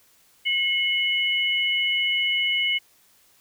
sine tone pair together, 2165 / 2960 Hz, C#7 / F#7, -41 / 0 cents, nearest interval perfect fourth, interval 541 cents, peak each -23 / -23 dBFS, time 0.45-2.79 s, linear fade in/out 20 ms, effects white hiss -59 dBFS RMS until 3.4 s

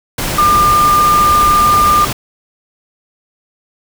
sine tone in noise, 1201 Hz, D6, 38 cents sharp, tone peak -7 dBFS, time 0.38-2.05 s, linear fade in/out 5 ms, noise pink, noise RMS -18 dBFS, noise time 0.18-2.13 s, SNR +8 dB, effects none

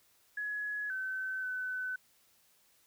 sine tone with pitch steps, 1685 / 1529 / 1509 Hz, G#6 / G6 / F#6, +25 / -44 / +34 cents, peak -34 dBFS, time 0.37-1.96 s, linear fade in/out 5 ms, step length 530 ms, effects white hiss -68 dBFS RMS until 2.86 s

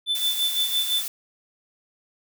triangle tone with tremolo, 3520 Hz, A7, in tune, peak -18 dBFS, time 0.06-1.04 s, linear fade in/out 50 ms, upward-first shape sine, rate 5.9 Hz, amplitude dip 70%
blue noise, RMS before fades -30 dBFS, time 0.15-1.08 s, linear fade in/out 2 ms
effects none

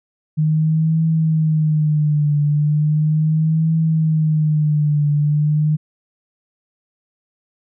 sine tone with vibrato, 153.9 Hz, D#3, 19 cents flat, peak -13 dBFS, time 0.37-5.77 s, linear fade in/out 20 ms, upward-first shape triangle, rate 0.37 Hz, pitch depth 86 cents each way, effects none

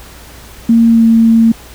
sine tone with pitch glide, 230 to 227 Hz, A#3 to A#3, -23 to -46 cents, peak -4 dBFS, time 0.69-1.52 s, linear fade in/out 5 ms, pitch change -23 cents, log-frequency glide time 0.88-1.04 s, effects added 60 Hz sine -36 dBFS peak until 1.74 s + pink hiss -36 dBFS RMS until 1.74 s

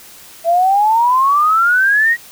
sine exponential sweep, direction up, 659.3 to 1917 Hz, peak -9 dBFS, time 0.44-2.17 s, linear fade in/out 50 ms, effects white hiss -39 dBFS RMS until 2.31 s

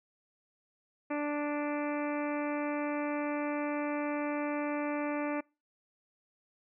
harmonic tone, 293.7 Hz, D4, in tune, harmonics 1 / 2 / 3 / 4 / 5 / 6 / 7 / 8 / 9, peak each -33 / -36 / -41 / -43 / -47 / -47 / -47 / -46 / -53 dBFS, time 1.1-5.41 s, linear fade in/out 10 ms, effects noise-tail reverb RT60 0.3 s tail -26 dB re dry

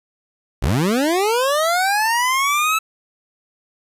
25% pulse linear sweep, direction up, 46.25 to 1316 Hz, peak -12 dBFS, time 0.62-2.79 s, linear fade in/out 10 ms, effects resampled to 32000 Hz + 8-bit

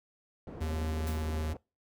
white low-pass noise, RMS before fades -44 dBFS, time 0.47-1.57 s, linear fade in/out 2 ms, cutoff 390 Hz, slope 12 dB/octave
square tone with pitch glide, 78.8 to 78.21 Hz, D#2 to D#2, +23 to +10 cents, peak -32 dBFS, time 0.6-1.54 s, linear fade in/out 20 ms, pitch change -13 cents, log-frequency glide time 0.86-1.19 s
white noise with exponential decay, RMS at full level -43 dBFS, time 1.07-1.36 s, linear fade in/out 1 ms, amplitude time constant 61 ms
effects noise-tail reverb RT60 0.3 s tail -26 dB re dry

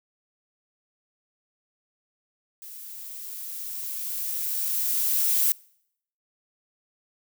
violet noise with level ramp, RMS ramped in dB -42 to -21 dBFS, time 2.62-5.52 s, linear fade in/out 0 ms, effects noise-tail reverb RT60 0.7 s tail -25 dB re dry

